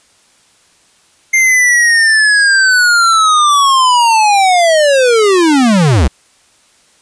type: linear sweep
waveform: square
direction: down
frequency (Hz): 2112 to 56.5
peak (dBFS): -7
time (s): 1.33-6.08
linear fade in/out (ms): 10
effects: white hiss -50 dBFS RMS until 7.01 s + resampled to 22050 Hz